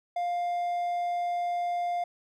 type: tone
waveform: triangle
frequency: 702 Hz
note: F5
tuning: 9 cents sharp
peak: -25 dBFS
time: 0.16-2.04 s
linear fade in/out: 5 ms
effects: none

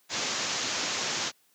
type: low-pass noise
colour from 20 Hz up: white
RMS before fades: -31 dBFS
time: 0.09-1.32 s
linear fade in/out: 50 ms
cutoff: 7100 Hz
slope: 96 dB/octave
effects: white hiss -66 dBFS RMS until 1.54 s + high-pass 150 Hz 12 dB/octave

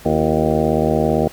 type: harmonic tone with a mistuned harmonic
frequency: 77.78 Hz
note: D#2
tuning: in tune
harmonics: 1 / 2 / 3 / 4 / 5 / 6 / 7 / 8 / 9 / 10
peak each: -26 / -22 / -21 / -23 / -24 / -21 / -26 / -22 / -26 / -26 dBFS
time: 0.05-1.28 s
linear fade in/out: 5 ms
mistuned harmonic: 4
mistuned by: +120 cents
effects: pink hiss -41 dBFS RMS until 1.32 s

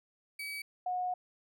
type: tone pair in turn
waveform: 35% pulse / sine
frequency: 2281 / 727.4 Hz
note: C#7 / F#5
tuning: +49 / -30 cents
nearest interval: octave + minor sixth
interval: 1979 cents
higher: first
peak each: -36 / -31 dBFS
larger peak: second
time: 0.39-0.62 / 0.86-1.14 s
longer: second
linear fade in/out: 5 ms
effects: none

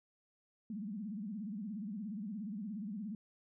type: tone with vibrato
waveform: sine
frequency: 207.7 Hz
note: G#3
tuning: in tune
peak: -39 dBFS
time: 0.7-3.15 s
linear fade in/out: 2 ms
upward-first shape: sine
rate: 17 Hz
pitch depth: 180 cents each way
effects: none

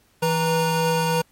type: tone cluster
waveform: square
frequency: 163.5 / 487.5 / 930 Hz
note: E3 / B4 / A#5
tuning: -14 / -23 / -4 cents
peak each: -24 dBFS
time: 0.22-1.22 s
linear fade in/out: 10 ms
effects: pink hiss -60 dBFS RMS until 1.31 s + MP3 64 kbps

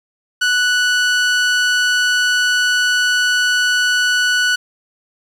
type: tone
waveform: sawtooth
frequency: 1480 Hz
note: F#6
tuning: in tune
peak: -9 dBFS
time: 0.41-4.56 s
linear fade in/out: 10 ms
effects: low-pass 7000 Hz 12 dB/octave + 7-bit

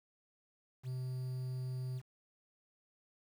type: tone with quantisation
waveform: triangle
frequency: 128.1 Hz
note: C3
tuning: 36 cents flat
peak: -35 dBFS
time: 0.83-2.02 s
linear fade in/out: 50 ms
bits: 10
effects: none

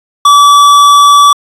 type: tone with tanh clipping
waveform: sine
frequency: 1151 Hz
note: D6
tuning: 35 cents flat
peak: -3 dBFS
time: 0.25-1.33 s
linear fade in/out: 5 ms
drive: 16 dB
effects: resampled to 32000 Hz

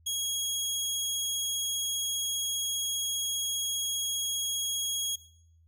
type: tone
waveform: 20% pulse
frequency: 3305 Hz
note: G#7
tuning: 9 cents flat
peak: -24 dBFS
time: 0.06-5.16 s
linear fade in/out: 10 ms
effects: noise-tail reverb RT60 0.7 s tail -21 dB re dry + added 82 Hz sine -58 dBFS peak until 5.67 s

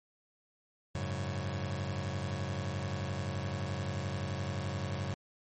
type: chord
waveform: sawtooth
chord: F# suspended second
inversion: none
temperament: just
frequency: 92.5 / 104.06 / 138.75 Hz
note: F#2 / G#2 / C#3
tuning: 0 / +4 / +2 cents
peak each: -33 / -35 / -34 dBFS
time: 0.95-5.14 s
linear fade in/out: 0 ms
effects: MP3 32 kbps

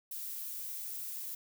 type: noise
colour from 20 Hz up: violet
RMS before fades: -41 dBFS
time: 0.11-1.35 s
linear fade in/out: 5 ms
effects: none

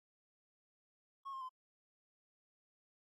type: tone with pitch steps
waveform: triangle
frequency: 1093 / 1064 / 1029 Hz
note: C#6 / C6 / C6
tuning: -25 / +29 / -29 cents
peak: -40 dBFS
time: 1.25-1.493 s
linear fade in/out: 20 ms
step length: 81 ms
effects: tanh soft clip ceiling -38 dBFS + AAC 48 kbps

